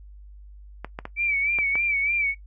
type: clicks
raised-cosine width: 0.5 ms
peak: -17 dBFS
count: 5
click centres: 0.846 / 0.989 / 1.054 / 1.587 / 1.755 s
type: tone with vibrato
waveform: sine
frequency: 2300 Hz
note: D7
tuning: 37 cents flat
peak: -21 dBFS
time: 1.16-2.35 s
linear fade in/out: 50 ms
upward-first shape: sine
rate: 3.3 Hz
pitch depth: 70 cents each way
effects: noise-tail reverb RT60 0.1 s tail -18 dB re dry + added 50 Hz sine -42 dBFS peak until 2.46 s